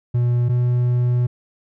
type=tone pair in turn; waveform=triangle; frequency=121.2 / 122.68 Hz; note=B2 / B2; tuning=-32 / -11 cents; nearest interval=unison; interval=21 cents; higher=second; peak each=-13 dBFS; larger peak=neither; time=0.14-0.49 / 0.49-1.27 s; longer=second; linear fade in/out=10 ms; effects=none